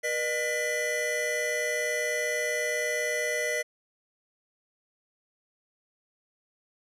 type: tone cluster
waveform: square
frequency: 480.8 / 609 / 1995 Hz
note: B4 / D#5 / B6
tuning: -46 / -37 / +17 cents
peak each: -34 / -33 / -30 dBFS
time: 0.03-3.63 s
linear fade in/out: 20 ms
effects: low-pass 12000 Hz 12 dB/octave